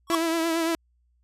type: tone with exponential growth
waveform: square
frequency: 1108.7 Hz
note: C#6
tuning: in tune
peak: -18 dBFS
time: 0.07-0.15 s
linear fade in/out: 2 ms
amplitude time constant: 17 ms
type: tone with vibrato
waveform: sawtooth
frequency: 329.6 Hz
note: E4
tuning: in tune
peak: -19 dBFS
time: 0.1-0.75 s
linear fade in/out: 0 ms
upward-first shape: triangle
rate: 8.8 Hz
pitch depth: 46 cents each way
effects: added 60 Hz sine -63 dBFS peak until 1.23 s + resampled to 32000 Hz